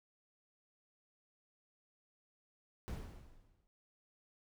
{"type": "noise with exponential decay", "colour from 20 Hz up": "brown", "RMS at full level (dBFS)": -38, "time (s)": [2.88, 3.67], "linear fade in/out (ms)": 0, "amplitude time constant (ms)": 170, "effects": []}